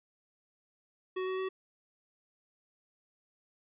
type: tone with pitch steps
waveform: square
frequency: 372.6 / 375.4 / 378.2 Hz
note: F#4 / F#4 / F#4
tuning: +12 / +25 / +38 cents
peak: -33 dBFS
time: 1.16-1.49 s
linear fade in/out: 10 ms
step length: 110 ms
effects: resampled to 8000 Hz